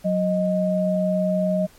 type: tone pair together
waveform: sine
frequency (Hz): 184.16 / 622.3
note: F#3 / D#5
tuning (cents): -8 / 0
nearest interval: octave + major sixth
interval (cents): 2108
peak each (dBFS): -21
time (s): 0.04-1.67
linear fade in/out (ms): 20
effects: pink hiss -52 dBFS RMS until 1.78 s + MP3 64 kbps